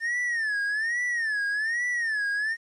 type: tone with vibrato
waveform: triangle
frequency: 1791 Hz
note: A6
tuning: 30 cents sharp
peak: -23 dBFS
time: 0-2.57 s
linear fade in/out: 50 ms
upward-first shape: sine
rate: 1.2 Hz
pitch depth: 160 cents each way
effects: resampled to 24000 Hz + 10-bit